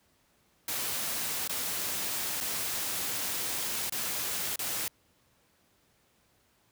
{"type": "noise with dropouts", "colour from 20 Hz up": "white", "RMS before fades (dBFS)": -33, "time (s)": [0.68, 4.88], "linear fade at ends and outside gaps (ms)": 2, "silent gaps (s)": [[1.476, 1.494], [2.404, 2.409], [3.897, 3.922], [4.559, 4.591]], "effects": ["pink hiss -68 dBFS RMS until 6.71 s", "high-pass 60 Hz 12 dB/octave"]}